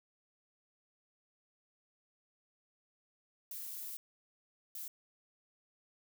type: noise bursts at uneven times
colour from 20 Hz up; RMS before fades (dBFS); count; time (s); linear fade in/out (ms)
violet; -44; 2; 3.51-3.97 / 4.75-4.88; 2
effects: none